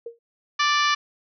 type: tone with exponential decay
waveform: sine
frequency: 466.2 Hz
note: A#4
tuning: in tune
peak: -28 dBFS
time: 0.06-0.19 s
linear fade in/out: 5 ms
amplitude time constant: 28 ms
type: harmonic tone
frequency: 587.3 Hz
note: D5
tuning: in tune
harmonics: 2 / 3 / 4 / 5 / 6 / 7 / 8 / 9 / 10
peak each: -21 / -25 / -27 / -29 / -31 / -32 / -33 / -34 / -35 dBFS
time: 0.59-0.95 s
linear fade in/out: 10 ms
effects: none